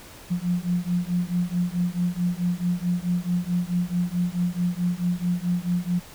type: beating tone pair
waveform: sine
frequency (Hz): 174.61 / 179.21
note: F3 / F3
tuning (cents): 0 / +45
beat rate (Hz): 4.6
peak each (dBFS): -25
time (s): 0.3-6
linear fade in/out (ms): 20
effects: pink hiss -45 dBFS RMS until 6.14 s